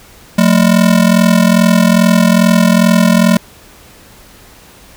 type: ring-modulated tone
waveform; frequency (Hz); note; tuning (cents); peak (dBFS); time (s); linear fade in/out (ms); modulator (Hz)
square; 203; G#3; -39; -4; 0.38-3.37; 2; 21.2
effects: pink hiss -40 dBFS RMS until 4.96 s